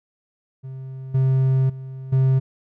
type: tone with level steps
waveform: triangle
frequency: 132.1 Hz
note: C3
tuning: 17 cents sharp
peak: -29 / -13 / -29 / -12 dBFS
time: 0.63-2.4 s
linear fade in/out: 20 ms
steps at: 1.14 / 1.69 / 2.12 s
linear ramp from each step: 10 ms
effects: none